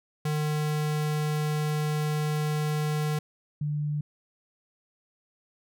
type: tone pair in turn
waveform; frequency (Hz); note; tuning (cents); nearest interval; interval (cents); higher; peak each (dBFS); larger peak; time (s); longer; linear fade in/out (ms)
square / sine; 151.5 / 148.3; D#3 / D3; -46 / +17; unison; 37; first; -26; neither; 0.25-3.19 / 3.61-4.01; first; 5
effects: none